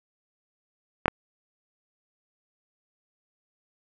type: clicks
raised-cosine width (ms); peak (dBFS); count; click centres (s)
0.5; -5; 2; 1.058 / 1.081
effects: none

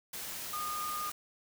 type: tone in noise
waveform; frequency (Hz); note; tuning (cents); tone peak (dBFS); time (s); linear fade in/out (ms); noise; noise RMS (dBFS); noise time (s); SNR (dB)
sine; 1223; D#6; -30; -35; 0.53-1.1; 5; white; -41; 0.13-1.12; +3
effects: none

